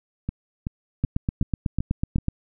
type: two click trains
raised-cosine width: 5 ms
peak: -10 / -14 dBFS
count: 11 / 6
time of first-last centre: 1.04-2.284 / 0.29-2.184 s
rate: 8.04 / 2.64 Hz
effects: none